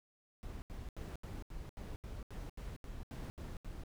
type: noise bursts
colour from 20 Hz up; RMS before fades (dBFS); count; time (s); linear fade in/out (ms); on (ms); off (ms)
brown; -45; 13; 0.43-3.836; 0; 190; 78
effects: none